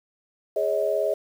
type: chord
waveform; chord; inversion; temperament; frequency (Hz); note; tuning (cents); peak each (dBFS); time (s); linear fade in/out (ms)
sine; Ab suspended fourth; none; equal with one note detuned; 415.3 / 554.4 / 633.1; Ab4 / Db5 / Eb5; 0 / 0 / +30; -27 / -26 / -24; 0.56-1.14; 5
effects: 8-bit